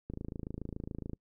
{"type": "click train", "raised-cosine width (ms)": 3, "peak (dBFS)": -26, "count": 29, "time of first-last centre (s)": [0.1, 1.133], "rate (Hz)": 27.1, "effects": ["noise-tail reverb RT60 0.1 s tail -26 dB re dry"]}